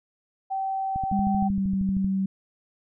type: tone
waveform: sine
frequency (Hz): 772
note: G5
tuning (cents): -27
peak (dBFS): -25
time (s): 0.5-1.49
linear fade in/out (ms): 20
type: click train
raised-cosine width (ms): 5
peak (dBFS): -21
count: 15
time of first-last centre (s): 0.96-2.045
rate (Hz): 12.9
type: tone with pitch glide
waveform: sine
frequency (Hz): 200.2 to 192.27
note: G3 to G3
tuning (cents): +37 to -33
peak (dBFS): -22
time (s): 1.12-2.26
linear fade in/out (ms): 5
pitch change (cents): -70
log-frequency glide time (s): 1.42-1.66
effects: none